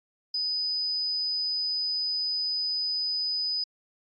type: tone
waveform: sine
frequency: 4992 Hz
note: D#8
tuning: 5 cents sharp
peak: -26 dBFS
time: 0.34-3.64 s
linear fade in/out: 5 ms
effects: AAC 48 kbps